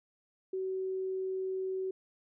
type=tone; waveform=sine; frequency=377.8 Hz; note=F#4; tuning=36 cents sharp; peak=-32 dBFS; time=0.53-1.91 s; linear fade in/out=5 ms; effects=none